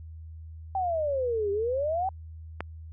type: exponential two-way sweep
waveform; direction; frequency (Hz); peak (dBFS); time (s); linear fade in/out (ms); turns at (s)
sine; down then up; 784 to 393.6 to 784; -25; 0.75-2.09; 2; 1.51
type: click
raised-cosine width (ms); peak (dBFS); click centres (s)
0.5; -16; 2.606
effects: added 80 Hz sine -40 dBFS peak until 2.92 s